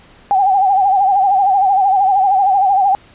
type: tone with vibrato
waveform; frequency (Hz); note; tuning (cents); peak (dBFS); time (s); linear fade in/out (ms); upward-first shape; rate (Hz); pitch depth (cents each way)
sine; 780; G5; -9; -9; 0.31-2.95; 0; sine; 13; 82
effects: pink hiss -45 dBFS RMS until 3.14 s + resampled to 8000 Hz